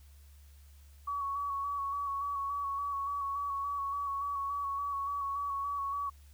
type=tone with vibrato; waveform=sine; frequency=1124 Hz; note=C#6; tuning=24 cents sharp; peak=-32 dBFS; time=1.07-6.1 s; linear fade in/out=10 ms; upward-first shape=square; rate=3.5 Hz; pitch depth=22 cents each way; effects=added 71 Hz sine -53 dBFS peak until 6.33 s + white hiss -66 dBFS RMS until 6.33 s